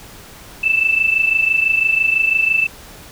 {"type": "tone pair together", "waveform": "sine", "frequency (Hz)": [2637, 2663], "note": ["E7", "E7"], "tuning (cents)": [0, 17], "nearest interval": "unison", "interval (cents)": 17, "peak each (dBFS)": [-14, -18], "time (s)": [0.63, 2.67], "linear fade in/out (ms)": 10, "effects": ["pink hiss -39 dBFS RMS until 3.11 s"]}